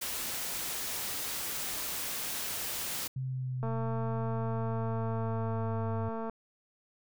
white noise, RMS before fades -36 dBFS, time 0.01-3.08 s, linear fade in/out 10 ms
sine linear sweep, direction down, 131.3 to 103.83 Hz, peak -32 dBFS, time 3.16-6.09 s, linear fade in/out 5 ms
click train, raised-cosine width 1 ms, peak -25 dBFS, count 601, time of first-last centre 3.63-6.297 s, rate 225 Hz
effects none

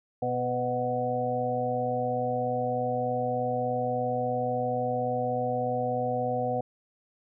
harmonic tone with a mistuned harmonic, 123.47 Hz, B2, in tune, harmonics 1 / 2 / 4 / 5 / 6, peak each -35 / -35 / -30 / -35 / -30 dBFS, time 0.22-6.61 s, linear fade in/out 5 ms, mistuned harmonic 4, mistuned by +23 cents, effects none

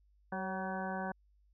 harmonic tone with a mistuned harmonic, 189.5 Hz, F#3, 42 cents sharp, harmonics 1 / 2 / 3 / 4 / 5 / 6 / 8 / 9, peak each -40 / -47 / -44 / -41 / -45 / -49 / -44 / -50 dBFS, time 0.32-1.12 s, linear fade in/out 5 ms, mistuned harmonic 3, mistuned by -37 cents, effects added 50 Hz sine -65 dBFS peak until 1.53 s

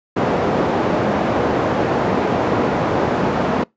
white band-pass noise, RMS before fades -18 dBFS, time 0.16-3.64 s, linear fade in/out 10 ms, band 120 to 680 Hz, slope 12 dB/octave, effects noise-tail reverb RT60 0.2 s tail -26 dB re dry + resampled to 16000 Hz

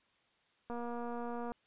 click train, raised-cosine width 1 ms, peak -29 dBFS, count 196, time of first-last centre 0.7-1.519 s, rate 238 Hz, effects white hiss -72 dBFS RMS until 1.66 s + resampled to 8000 Hz

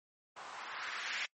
violet noise with low-pass filter sweep, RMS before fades -42 dBFS, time 0.36-1.26 s, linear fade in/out 10 ms, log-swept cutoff 890 to 2200 Hz, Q 1.8, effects noise-tail reverb RT60 0.1 s tail -25 dB re dry + MP3 32 kbps

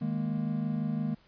triangle chord, D# suspended fourth, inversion none, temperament just, 155.56 / 207.4 / 233.3 Hz, D#3 / G#3 / A#3, 0 / -2 / +2 cents, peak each -31 dBFS, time 0.01-1.15 s, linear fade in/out 10 ms, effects pink hiss -63 dBFS RMS until 1.27 s + resampled to 11025 Hz

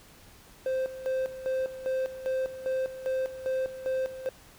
triangle tone with tremolo, 522 Hz, C5, 4 cents flat, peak -24 dBFS, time 0.66-4.29 s, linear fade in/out 2 ms, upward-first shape square, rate 2.5 Hz, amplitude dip 75%, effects pink hiss -54 dBFS RMS until 4.58 s

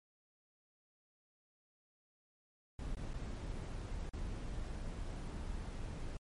brown noise with dropouts, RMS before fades -42 dBFS, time 2.79-6.17 s, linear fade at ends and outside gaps 2 ms, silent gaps 2.95-2.969 / 3.135-3.14 / 4.094-4.134 s, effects MP3 48 kbps

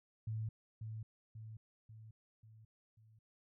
sine tone with echo, 110 Hz, A2, in tune, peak -37 dBFS, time 0.27-0.49 s, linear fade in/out 5 ms, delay 540 ms, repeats 5, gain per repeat -5 dB, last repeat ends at 3.19 s, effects none

